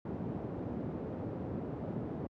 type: band-pass noise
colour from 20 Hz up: pink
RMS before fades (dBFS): -39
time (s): 0.05-2.27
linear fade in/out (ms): 5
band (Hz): 110 to 470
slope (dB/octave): 12
effects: high-pass 60 Hz 12 dB/octave